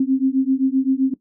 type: beating tone pair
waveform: sine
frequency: 261.6 / 269.3 Hz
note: C4 / C#4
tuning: 0 / -50 cents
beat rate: 7.7 Hz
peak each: -18 dBFS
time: 0-1.14 s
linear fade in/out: 5 ms
effects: noise-tail reverb RT60 0.1 s tail -17 dB re dry